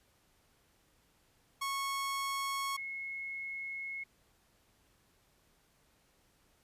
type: tone pair in turn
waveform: sawtooth / sine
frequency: 1100 / 2175 Hz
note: C#6 / C#7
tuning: -14 / -33 cents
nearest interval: octave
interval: 1181 cents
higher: second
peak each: -30 / -38 dBFS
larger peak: first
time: 1.61-2.77 / 2.77-4.04 s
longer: second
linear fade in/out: 10 ms
effects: pink hiss -70 dBFS RMS until 6.63 s + resampled to 32000 Hz